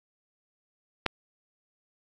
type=clicks; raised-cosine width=0.3 ms; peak=-27 / -8 dBFS; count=2; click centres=1.06 / 1.063 s; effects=none